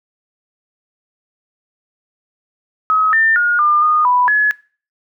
sine tone with pitch steps, 1274 / 1800 / 1432 / 1200 / 1227 / 989 / 1699 Hz, D#6 / A6 / F6 / D6 / D#6 / B5 / G#6, +41 / +39 / +43 / +37 / -25 / +2 / +39 cents, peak -10 dBFS, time 2.9-4.51 s, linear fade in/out 0 ms, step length 230 ms, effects noise-tail reverb RT60 0.4 s tail -22 dB re dry

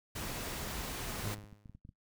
pink noise, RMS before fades -40 dBFS, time 0.15-1.35 s, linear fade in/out 10 ms
clicks, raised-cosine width 5 ms, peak -39 dBFS, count 11, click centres 1.105 / 1.234 / 1.301 / 1.385 / 1.44 / 1.528 / 1.658 / 1.696 / 1.75 / 1.851 / 1.891 s
sawtooth tone with exponential decay, 103.83 Hz, G#2, in tune, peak -33 dBFS, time 1.25-1.76 s, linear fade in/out 0 ms, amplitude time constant 110 ms
effects noise-tail reverb RT60 0.1 s tail -17 dB re dry

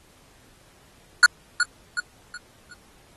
square tone with echo, 1448 Hz, F#6, 38 cents flat, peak -9 dBFS, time 1.23-1.26 s, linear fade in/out 2 ms, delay 370 ms, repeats 4, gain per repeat -8 dB, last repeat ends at 2.74 s, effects pink hiss -56 dBFS RMS until 3.16 s + AAC 32 kbps

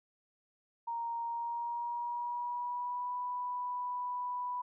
sine tone with pitch glide, 932.3 to 987.2 Hz, A#5 to B5, 0 to -1 cents, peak -34 dBFS, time 0.87-4.62 s, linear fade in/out 10 ms, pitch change +99 cents, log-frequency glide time 1.24-3.14 s, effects none

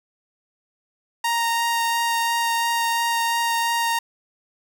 sawtooth tone with vibrato, 930 Hz, A#5, 4 cents flat, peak -16 dBFS, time 1.24-3.99 s, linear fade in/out 5 ms, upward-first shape sine, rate 2.9 Hz, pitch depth 8 cents each way, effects none

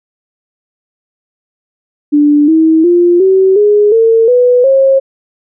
sine tone with pitch steps, 293.7 / 320.3 / 349.3 / 380.9 / 415.4 / 452.9 / 493.9 / 538.6 Hz, D4 / E4 / F4 / G4 / G#4 / A#4 / B4 / C#5, 0 / -50 / 0 / -50 / 0 / -50 / 0 / -50 cents, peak -4 dBFS, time 2.12-5 s, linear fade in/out 20 ms, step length 360 ms, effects none

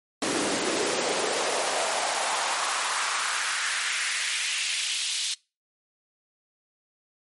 pink noise with high-pass filter sweep, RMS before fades -27 dBFS, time 0.22-5.34 s, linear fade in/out 2 ms, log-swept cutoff 280 to 3600 Hz, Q 2, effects noise-tail reverb RT60 0.3 s tail -25 dB re dry + MP3 48 kbps

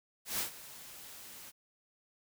white noise with ADSR envelope, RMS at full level -33 dBFS, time 0.25-1.52 s, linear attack 140 ms, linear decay 110 ms, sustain -17 dB, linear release 32 ms, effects none

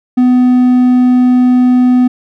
triangle tone, 250 Hz, B3, 21 cents sharp, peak -3 dBFS, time 0.17-2.08 s, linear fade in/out 10 ms, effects none

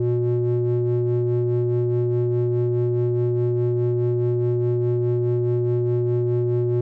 triangle ring-modulated tone, 121.7 Hz, B2, 25 cents flat, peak -13 dBFS, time 0-6.81 s, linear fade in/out 5 ms, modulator 241 Hz, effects none

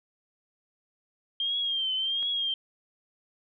sine tone with vibrato, 3189 Hz, G7, 29 cents sharp, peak -26 dBFS, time 1.4-2.54 s, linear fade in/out 2 ms, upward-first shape triangle, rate 1.4 Hz, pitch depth 86 cents each way
click, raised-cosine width 0.3 ms, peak -30 dBFS, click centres 2.228 s
effects none

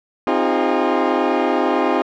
20% pulse chord, F minor seventh, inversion second, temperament equal with one note detuned, 261.6 / 311.1 / 349.2 / 407.7 Hz, C4 / Eb4 / F4 / Ab4, 0 / 0 / 0 / -32 cents, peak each -16 dBFS, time 0.27-2.02 s, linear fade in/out 2 ms, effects low-pass 2000 Hz 12 dB/octave

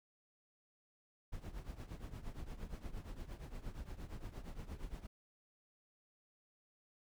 brown noise with tremolo, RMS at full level -43 dBFS, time 1.32-5.07 s, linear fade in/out 10 ms, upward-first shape triangle, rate 8.6 Hz, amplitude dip 85%, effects none

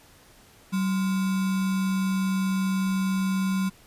sine tone with sample-and-hold, 190 Hz, F#3, 46 cents sharp, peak -22 dBFS, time 0.72-3.7 s, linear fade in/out 20 ms, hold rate 1225 Hz, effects pink hiss -54 dBFS RMS until 3.86 s + resampled to 32000 Hz

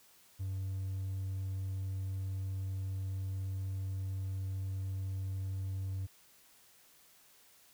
triangle tone, 95.7 Hz, G2, 41 cents flat, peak -32 dBFS, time 0.39-6.07 s, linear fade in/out 20 ms, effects tanh soft clip ceiling -29 dBFS + white hiss -63 dBFS RMS until 7.73 s

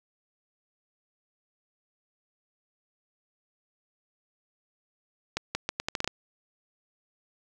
accelerating click train, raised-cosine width 0.2 ms, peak -11 dBFS, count 9, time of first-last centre 5.37-6.076 s, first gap 180 ms, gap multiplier 0.78, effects none

